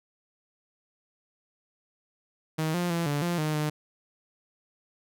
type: tone with pitch steps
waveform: sawtooth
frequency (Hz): 157.7 / 176 / 169 / 145 / 173.6 / 153.8 / 151.4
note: D#3 / F3 / E3 / D3 / F3 / D#3 / D#3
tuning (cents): +24 / +14 / +43 / -22 / -10 / -20 / -47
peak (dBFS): -22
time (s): 2.58-3.7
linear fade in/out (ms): 10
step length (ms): 160
effects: none